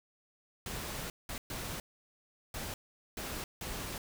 pink noise bursts at uneven times, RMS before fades -40 dBFS, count 6, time 0.66-1.1 / 1.29-1.38 / 1.5-1.8 / 2.54-2.74 / 3.17-3.44 / 3.61-3.98 s, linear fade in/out 2 ms, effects none

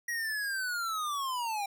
square linear sweep, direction down, 1908 to 784 Hz, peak -32 dBFS, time 0.08-1.66 s, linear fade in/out 5 ms, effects none

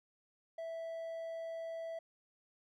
triangle tone, 658 Hz, E5, 3 cents flat, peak -38 dBFS, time 0.58-1.99 s, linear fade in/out 5 ms, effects none

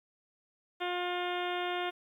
harmonic tone with a mistuned harmonic, 356 Hz, F4, 33 cents sharp, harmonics 1 / 2 / 3 / 4 / 5 / 6 / 7 / 8 / 9 / 10, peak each -36 / -36 / -42 / -41 / -45 / -44 / -47 / -45 / -46 / -46 dBFS, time 0.8-1.91 s, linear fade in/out 20 ms, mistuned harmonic 7, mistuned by -16 cents, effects 11-bit

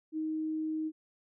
sine tone, 313.6 Hz, D#4, 14 cents sharp, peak -31 dBFS, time 0.12-0.92 s, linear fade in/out 50 ms, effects none

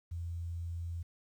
sine tone, 84.8 Hz, E2, 50 cents sharp, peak -36 dBFS, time 0.11-1.03 s, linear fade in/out 10 ms, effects 11-bit

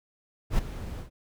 brown noise with ADSR envelope, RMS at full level -22 dBFS, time 0.5-1.1 s, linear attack 84 ms, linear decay 11 ms, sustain -14 dB, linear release 110 ms, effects none

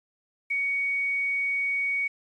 sine tone with quantisation, 2240 Hz, C#7, 18 cents sharp, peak -24 dBFS, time 0.5-2.08 s, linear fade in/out 10 ms, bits 9, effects resampled to 22050 Hz

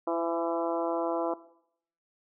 harmonic tone with a mistuned harmonic, 167.4 Hz, E3, 27 cents sharp, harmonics 2 / 3 / 4 / 5 / 6 / 7 / 8, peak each -31 / -34 / -32 / -37 / -36 / -41 / -44 dBFS, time 0.07-1.34 s, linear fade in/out 5 ms, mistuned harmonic 3, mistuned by +17 cents, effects noise-tail reverb RT60 0.7 s tail -18 dB re dry

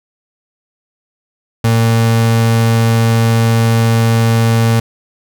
35% pulse tone, 114.3 Hz, A#2, 34 cents flat, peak -7 dBFS, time 1.64-4.8 s, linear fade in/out 5 ms, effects none

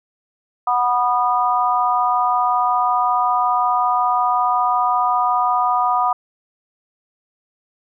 harmonic tone, 245.4 Hz, B3, 11 cents flat, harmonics 3 / 4 / 5, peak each -19 / -19 / -19 dBFS, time 0.67-6.13 s, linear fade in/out 5 ms, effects none

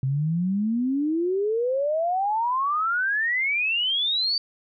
sine exponential sweep, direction up, 129 to 4643 Hz, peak -21 dBFS, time 0.03-4.38 s, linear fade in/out 2 ms, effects none

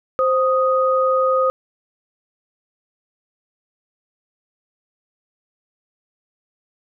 sine tone pair together, 523 / 1245.8 Hz, C5 / D#6, -1 / +2 cents, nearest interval octave + minor third, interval 1503 cents, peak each -16 / -18 dBFS, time 0.19-1.5 s, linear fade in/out 0 ms, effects none

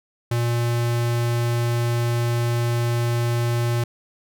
square tone, 118.7 Hz, A#2, 32 cents sharp, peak -20 dBFS, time 0.31-3.84 s, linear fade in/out 5 ms, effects none

